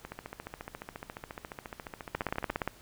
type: two click trains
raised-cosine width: 0.5 ms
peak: -15 / -24 dBFS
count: 10 / 36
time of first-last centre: 2.15-2.676 / 0.05-2.498 s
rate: 17.1 / 14.3 Hz
effects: pink hiss -56 dBFS RMS until 2.81 s